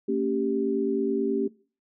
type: chord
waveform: sine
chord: G diminished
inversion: first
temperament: equal with one note detuned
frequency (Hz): 227.9 / 277.2 / 392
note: Bb3 / Db4 / G4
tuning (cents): -39 / 0 / 0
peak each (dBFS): -28 / -28 / -26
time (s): 0.08-1.48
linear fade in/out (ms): 10
effects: noise-tail reverb RT60 0.4 s tail -21 dB re dry